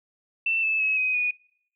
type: tone with pitch steps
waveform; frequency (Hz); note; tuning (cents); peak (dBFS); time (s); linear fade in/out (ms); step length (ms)
sine; 2675 / 2621 / 2569 / 2518 / 2467; E7 / E7 / E7 / D#7 / D#7; +25 / -11 / -45 / +20 / -15; -21; 0.46-1.31; 5; 170
effects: noise-tail reverb RT60 0.7 s tail -25 dB re dry